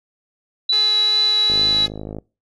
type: tone with vibrato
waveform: sine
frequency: 3951 Hz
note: B7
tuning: in tune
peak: -14 dBFS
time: 0.69-1.86 s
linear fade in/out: 5 ms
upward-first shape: sine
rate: 2.4 Hz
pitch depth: 11 cents each way
type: tone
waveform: 5% pulse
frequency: 421.8 Hz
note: G#4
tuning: 27 cents sharp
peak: -18 dBFS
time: 0.72-1.88 s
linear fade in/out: 10 ms
type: click train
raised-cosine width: 2 ms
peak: -17 dBFS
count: 37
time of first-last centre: 1.5-2.186 s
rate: 52.5 Hz
effects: noise-tail reverb RT60 0.3 s tail -24 dB re dry + resampled to 24000 Hz